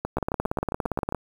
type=two click trains; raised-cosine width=1 ms; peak=-11 / -13 dBFS; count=18 / 9; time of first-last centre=0.17-1.147 / 0.05-1.124 s; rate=17.4 / 7.45 Hz; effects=7-bit